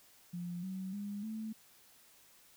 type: tone with pitch steps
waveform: sine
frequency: 175.1 / 188.75 / 203.5 / 219.3 Hz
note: F3 / F#3 / G#3 / A3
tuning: +5 / +35 / -35 / -6 cents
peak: -38 dBFS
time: 0.33-1.53 s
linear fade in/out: 10 ms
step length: 300 ms
effects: white hiss -63 dBFS RMS until 2.56 s